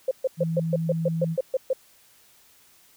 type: tone bursts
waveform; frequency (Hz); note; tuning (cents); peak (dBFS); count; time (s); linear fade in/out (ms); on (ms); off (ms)
sine; 523.3; C5; 0; -19; 11; 0.08-1.732; 5; 32; 130
type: tone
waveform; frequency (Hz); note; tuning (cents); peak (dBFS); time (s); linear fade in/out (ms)
sine; 163.7; E3; -12; -24; 0.37-1.37; 50
effects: white hiss -57 dBFS RMS until 2.96 s